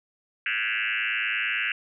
sine tone with frequency modulation, 2156 Hz, C#7, 49 cents flat, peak -24 dBFS, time 0.46-1.72 s, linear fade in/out 2 ms, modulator 109 Hz, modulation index 6.2, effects none

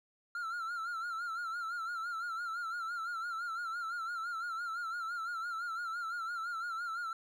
triangle tone with vibrato, 1373 Hz, F6, 30 cents flat, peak -34 dBFS, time 0.35-7.13 s, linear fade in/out 2 ms, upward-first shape sine, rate 5.9 Hz, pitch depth 81 cents each way, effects none

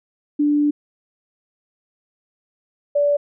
sine tone pair in turn, 293.7 / 578.6 Hz, D4 / D5, 0 / -26 cents, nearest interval octave, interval 1174 cents, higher second, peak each -14 dBFS, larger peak neither, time 0.39-0.71 / 2.95-3.17 s, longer first, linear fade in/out 10 ms, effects none

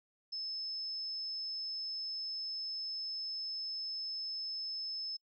sine tone, 5230 Hz, E8, 15 cents flat, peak -37 dBFS, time 0.32-5.17 s, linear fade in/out 10 ms, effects noise-tail reverb RT60 0.1 s tail -26 dB re dry

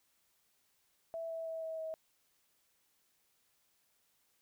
sine tone with pitch steps, 659.3 / 654.4 / 649.5 / 644.6 / 639.8 Hz, E5 / E5 / E5 / E5 / D#5, 0 / -13 / -26 / -39 / +48 cents, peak -38 dBFS, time 1.14-1.94 s, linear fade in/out 0 ms, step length 160 ms, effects white hiss -75 dBFS RMS until 4.41 s

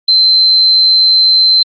sine tone, 4094 Hz, C8, 38 cents flat, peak -5 dBFS, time 0.08-1.63 s, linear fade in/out 5 ms, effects Opus 48 kbps

